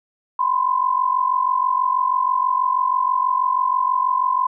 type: tone pair together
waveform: sine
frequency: 1000 / 1046.2 Hz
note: B5 / C6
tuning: +21 / -1 cents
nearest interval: minor second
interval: 78 cents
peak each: -19 dBFS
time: 0.39-4.47 s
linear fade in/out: 5 ms
effects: none